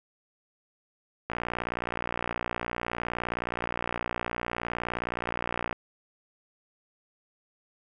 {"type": "click train", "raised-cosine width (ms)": 0.5, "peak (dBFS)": -15, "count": 264, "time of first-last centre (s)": [1.3, 5.728], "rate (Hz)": 59.4, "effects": []}